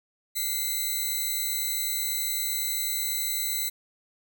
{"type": "tone pair together", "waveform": "5% pulse", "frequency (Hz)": [2093, 3946], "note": ["C7", "B7"], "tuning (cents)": [0, -2], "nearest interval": "major seventh", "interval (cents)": 1098, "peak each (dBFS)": [-22, -20], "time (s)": [0.35, 3.7], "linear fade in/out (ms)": 20, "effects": []}